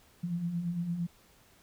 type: beating tone pair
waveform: sine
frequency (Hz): 164.81 / 173.61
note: E3 / F3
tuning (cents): 0 / -10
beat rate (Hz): 8.8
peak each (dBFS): -40 / -31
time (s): 0.23-1.07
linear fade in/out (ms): 10
effects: pink hiss -62 dBFS RMS until 1.62 s